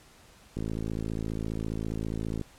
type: click train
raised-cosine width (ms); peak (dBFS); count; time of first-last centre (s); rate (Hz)
3; -20; 102; 0.57-2.413; 54.8
effects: pink hiss -56 dBFS RMS until 2.58 s + low-pass 11000 Hz 12 dB/octave